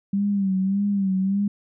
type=tone with vibrato; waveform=sine; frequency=195.8 Hz; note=G3; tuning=2 cents flat; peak=-19 dBFS; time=0.13-1.48 s; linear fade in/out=5 ms; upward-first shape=sine; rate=1.7 Hz; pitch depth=68 cents each way; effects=none